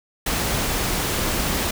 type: noise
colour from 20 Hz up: pink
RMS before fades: -23 dBFS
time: 0.26-1.71 s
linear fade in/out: 5 ms
effects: none